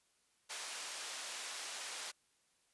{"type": "band-pass noise", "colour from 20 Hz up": "white", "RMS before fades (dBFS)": -45, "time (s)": [0.49, 2.12], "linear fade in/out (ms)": 20, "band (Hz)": [580, 7500], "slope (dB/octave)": 12, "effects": ["white hiss -75 dBFS RMS until 2.73 s", "resampled to 24000 Hz"]}